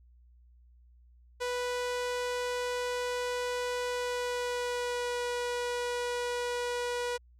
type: tone with pitch glide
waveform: sawtooth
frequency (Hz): 492.7 to 486.5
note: B4 to B4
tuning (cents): -4 to -26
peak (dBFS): -27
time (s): 1.4-7.18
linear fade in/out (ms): 20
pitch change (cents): -22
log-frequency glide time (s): 3.86-5.24
effects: added 60 Hz sine -56 dBFS peak until 7.39 s + low-pass 9000 Hz 12 dB/octave